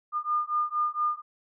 sine beating tone pair, 1210 / 1214.3 Hz, D#6 / D#6, -49 / -43 cents, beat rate 4.3 Hz, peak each -28 dBFS, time 0.12-1.22 s, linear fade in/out 50 ms, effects none

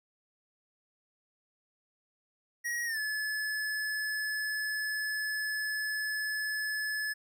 square tone with pitch glide, 1897 to 1719.6 Hz, A#6 to A6, +30 to -40 cents, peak -32 dBFS, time 2.64-7.14 s, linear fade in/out 20 ms, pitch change -170 cents, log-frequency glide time 2.85-2.99 s, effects none

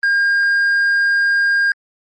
sine tone with tanh clipping, 1612 Hz, G6, 48 cents sharp, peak -13 dBFS, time 0.03-1.72 s, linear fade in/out 2 ms, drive 3 dB, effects Opus 32 kbps

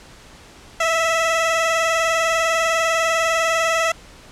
15% pulse tone with vibrato, 656 Hz, E5, 9 cents flat, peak -10 dBFS, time 0.8-3.92 s, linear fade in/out 5 ms, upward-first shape sine, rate 20 Hz, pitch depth 38 cents each way, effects pink hiss -44 dBFS RMS until 4.31 s + low-pass 8000 Hz 12 dB/octave

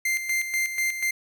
45% pulse tone with tremolo, 2093 Hz, C7, in tune, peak -22 dBFS, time 0.05-1.11 s, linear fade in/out 5 ms, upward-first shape square, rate 4.1 Hz, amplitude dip 60%, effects none

